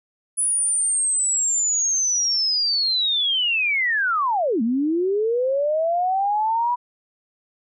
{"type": "linear two-way sweep", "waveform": "sine", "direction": "down then up", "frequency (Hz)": [9956, 216.3, 984], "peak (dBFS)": -18, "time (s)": [0.37, 6.76], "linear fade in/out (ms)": 20, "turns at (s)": 4.62, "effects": []}